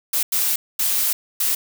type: noise bursts at uneven times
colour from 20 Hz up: blue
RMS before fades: -20 dBFS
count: 4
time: 0.13-0.23 / 0.32-0.56 / 0.79-1.13 / 1.4-1.55 s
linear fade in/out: 5 ms
effects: none